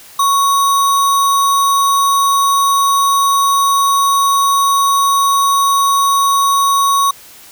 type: tone with sample-and-hold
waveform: sine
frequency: 1111 Hz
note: C#6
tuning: 4 cents sharp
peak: -9 dBFS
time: 0.19-7.11 s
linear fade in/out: 5 ms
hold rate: 4900 Hz
effects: white hiss -39 dBFS RMS until 7.51 s